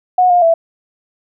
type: tone with pitch steps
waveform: sine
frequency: 730 / 709 / 663 Hz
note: F#5 / F5 / E5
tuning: -24 / +26 / +10 cents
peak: -7 dBFS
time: 0.18-0.54 s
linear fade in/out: 5 ms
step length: 120 ms
effects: none